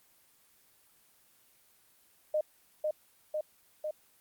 sine tone with echo, 612 Hz, D#5, 29 cents flat, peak -26 dBFS, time 2.34-2.41 s, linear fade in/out 5 ms, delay 500 ms, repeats 3, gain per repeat -2 dB, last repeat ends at 3.91 s, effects white hiss -65 dBFS RMS until 4.2 s + Opus 24 kbps

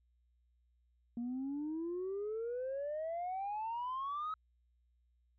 sine exponential sweep, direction up, 233.1 to 1289 Hz, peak -35 dBFS, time 1.17-4.34 s, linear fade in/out 2 ms, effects tanh soft clip ceiling -34 dBFS + added 60 Hz sine -70 dBFS peak until 5.38 s

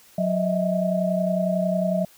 sine tone cluster, 183.1 / 620 / 651 Hz, F#3 / D#5 / E5, -18 / -6 / -22 cents, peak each -23 / -26 / -25 dBFS, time 0.18-2.05 s, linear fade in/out 5 ms, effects white hiss -53 dBFS RMS until 2.17 s

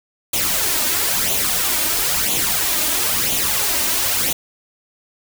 white noise with flanger, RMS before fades -19 dBFS, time 0.33-4.33 s, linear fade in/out 5 ms, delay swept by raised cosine 0.29 to 3.29 ms, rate 1 Hz, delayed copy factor +0.6, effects none

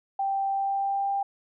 sine tone with pitch glide, 784 to 794 Hz, G5 to G5, 0 to +22 cents, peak -24 dBFS, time 0.19-1.23 s, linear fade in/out 5 ms, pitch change +22 cents, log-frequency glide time 0.49-1.12 s, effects none

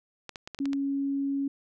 clicks, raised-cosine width 0.2 ms, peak -21 dBFS, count 7, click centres 0.293 / 0.358 / 0.475 / 0.547 / 0.589 / 0.656 / 0.732 s
sine tone, 277.2 Hz, C#4, in tune, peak -26 dBFS, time 0.6-1.48 s, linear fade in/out 5 ms
effects none

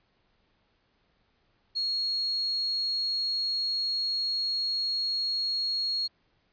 sine tone, 4303 Hz, C8, 48 cents sharp, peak -26 dBFS, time 1.75-6.08 s, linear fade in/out 20 ms, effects pink hiss -70 dBFS RMS until 6.52 s + resampled to 11025 Hz

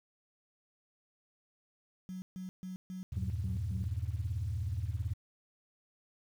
sine tone bursts, 185.3 Hz, F#3, 3 cents sharp, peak -39 dBFS, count 7, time 2.09-3.84 s, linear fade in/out 0 ms, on 130 ms, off 140 ms
sine chord, E diminished, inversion none, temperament equal with one note detuned, 80.52 / 98 / 116.54 Hz, E2 / G2 / Bb2, -40 / 0 / 0 cents, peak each -36 / -36 / -38 dBFS, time 3.12-5.14 s, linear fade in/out 10 ms
effects tanh soft clip ceiling -25 dBFS + 10-bit

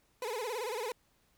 30% pulse tone with vibrato, 462.7 Hz, A#4, 13 cents flat, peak -32 dBFS, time 0.22-0.92 s, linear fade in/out 2 ms, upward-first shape sine, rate 18 Hz, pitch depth 180 cents each way, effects pink hiss -71 dBFS RMS until 1.37 s

